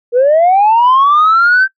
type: linear sweep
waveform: sine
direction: up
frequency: 465.6 to 1568 Hz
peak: -4 dBFS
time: 0.12-1.68 s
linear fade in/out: 50 ms
effects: noise-tail reverb RT60 0.1 s tail -21 dB re dry + tanh soft clip ceiling -3 dBFS